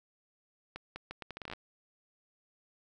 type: accelerating click train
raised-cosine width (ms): 0.3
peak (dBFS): -25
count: 13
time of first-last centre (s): 0.76-1.535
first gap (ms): 200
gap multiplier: 0.75
effects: none